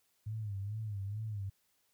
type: tone with vibrato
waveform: sine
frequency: 103.9 Hz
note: G#2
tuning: 1 cent sharp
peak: -36 dBFS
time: 0.26-1.5 s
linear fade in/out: 10 ms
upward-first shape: sine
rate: 2.3 Hz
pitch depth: 110 cents each way
effects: white hiss -75 dBFS RMS until 1.93 s